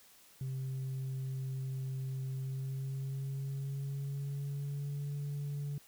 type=tone with pitch glide; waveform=sine; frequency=132.3 to 143.44 Hz; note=C3 to D3; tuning=+20 to -40 cents; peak=-33 dBFS; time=0.41-5.78 s; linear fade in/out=2 ms; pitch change=+140 cents; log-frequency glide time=2.31-5.1 s; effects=tanh soft clip ceiling -34 dBFS + white hiss -61 dBFS RMS until 5.87 s